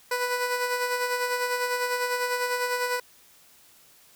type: tone with tremolo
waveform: 15% pulse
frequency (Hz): 493.9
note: B4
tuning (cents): 0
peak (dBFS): -17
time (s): 0.11-3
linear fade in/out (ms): 5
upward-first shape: sine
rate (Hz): 10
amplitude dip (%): 45
effects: white hiss -56 dBFS RMS until 4.15 s